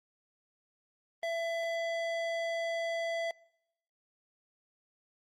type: tone with band-pass filter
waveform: square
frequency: 668 Hz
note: E5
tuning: 23 cents sharp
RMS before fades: -34 dBFS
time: 1.23-3.31 s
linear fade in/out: 2 ms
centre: 1400 Hz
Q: 0.73
effects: noise-tail reverb RT60 0.8 s tail -24 dB re dry + Opus 24 kbps